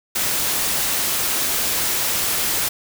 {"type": "noise", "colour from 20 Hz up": "white", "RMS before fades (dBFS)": -21, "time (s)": [0.15, 2.69], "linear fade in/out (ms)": 10, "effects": []}